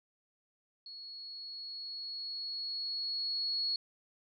sine tone with level ramp, 4347 Hz, C#8, 35 cents flat, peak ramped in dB -45 to -30 dBFS, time 0.86-3.76 s, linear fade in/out 2 ms, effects none

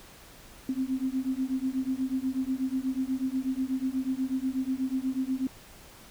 sine beating tone pair, 257.8 / 266 Hz, C4 / C4, -26 / +29 cents, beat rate 8.2 Hz, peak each -30 dBFS, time 0.69-5.47 s, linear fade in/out 2 ms, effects pink hiss -51 dBFS RMS until 6.1 s

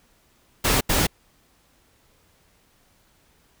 pink noise bursts at uneven times, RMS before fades -20 dBFS, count 2, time 0.64-0.81 / 0.89-1.07 s, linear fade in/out 10 ms, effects pink hiss -61 dBFS RMS until 3.6 s

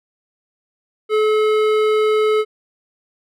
triangle tone with hard clipping, 430 Hz, A4, 40 cents flat, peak -15 dBFS, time 1.09-2.45 s, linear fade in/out 50 ms, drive 17 dB, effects none

